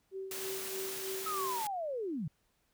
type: tone with tremolo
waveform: sine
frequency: 383.9 Hz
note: G4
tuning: 36 cents flat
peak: -37 dBFS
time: 0.11-1.63 s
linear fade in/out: 50 ms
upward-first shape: sine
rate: 3.2 Hz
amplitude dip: 60%
type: high-pass noise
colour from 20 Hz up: white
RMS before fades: -41 dBFS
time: 0.31-1.67 s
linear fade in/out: 2 ms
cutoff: 110 Hz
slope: 48 dB/octave
type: linear sweep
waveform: sine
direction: down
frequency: 1300 to 130.81 Hz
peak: -34 dBFS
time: 1.26-2.28 s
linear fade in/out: 5 ms
effects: pink hiss -75 dBFS RMS until 2.73 s